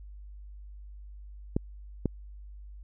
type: clicks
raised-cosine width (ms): 3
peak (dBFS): -13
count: 2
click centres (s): 1.565 / 2.057
effects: added 50 Hz sine -43 dBFS peak until 2.83 s